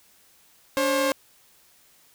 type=tone pair together; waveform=sawtooth; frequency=286.8 / 534.9 Hz; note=D4 / C5; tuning=-41 / +38 cents; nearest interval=major seventh; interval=1079 cents; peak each=-23 / -18 dBFS; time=0.77-1.12 s; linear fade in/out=0 ms; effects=white hiss -58 dBFS RMS until 2.14 s